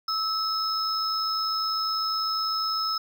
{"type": "tone pair together", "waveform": "triangle", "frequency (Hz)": [1300, 5188], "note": ["E6", "E8"], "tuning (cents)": [-24, -28], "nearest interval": "2 octaves", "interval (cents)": 2396, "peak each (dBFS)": -26, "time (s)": [0.08, 2.98], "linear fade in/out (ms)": 5, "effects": []}